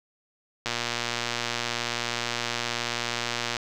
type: click train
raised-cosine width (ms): 0.2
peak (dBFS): -10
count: 347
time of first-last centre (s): 0.66-3.568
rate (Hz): 119
effects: none